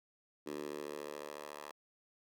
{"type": "tone with high-pass filter sweep", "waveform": "10% pulse", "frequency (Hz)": 73.8, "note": "D2", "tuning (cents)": 9, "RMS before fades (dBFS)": -45, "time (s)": [0.46, 1.72], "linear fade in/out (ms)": 10, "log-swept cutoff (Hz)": [320, 750], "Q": 2.1, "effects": []}